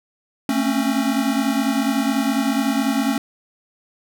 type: tone cluster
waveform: square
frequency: 222.5 / 266.7 / 276.7 Hz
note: A3 / C4 / C#4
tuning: +20 / +33 / -3 cents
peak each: -23 dBFS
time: 0.49-3.18 s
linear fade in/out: 2 ms
effects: none